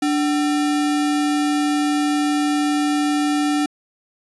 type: tone with sample-and-hold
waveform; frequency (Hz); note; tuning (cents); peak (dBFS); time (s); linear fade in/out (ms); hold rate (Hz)
sine; 293.7; D4; 0; -16; 0.02-3.66; 5; 1050
effects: resampled to 24000 Hz